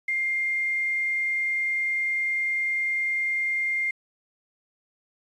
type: tone with quantisation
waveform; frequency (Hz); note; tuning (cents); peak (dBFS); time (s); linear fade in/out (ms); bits
sine; 2110; C7; +14; -23; 0.08-3.91; 5; 8
effects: resampled to 22050 Hz